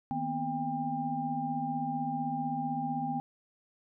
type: tone cluster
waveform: sine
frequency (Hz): 157.7 / 237.5 / 253.2 / 798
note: D#3 / A#3 / B3 / G5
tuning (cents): +24 / +33 / +43 / +31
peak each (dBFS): -39 / -39 / -36 / -33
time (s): 0.11-3.2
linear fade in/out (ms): 0
effects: none